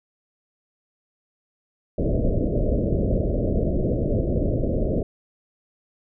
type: low-pass noise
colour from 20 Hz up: pink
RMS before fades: -22 dBFS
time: 1.98-5.03 s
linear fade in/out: 5 ms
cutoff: 640 Hz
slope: 96 dB/octave
effects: none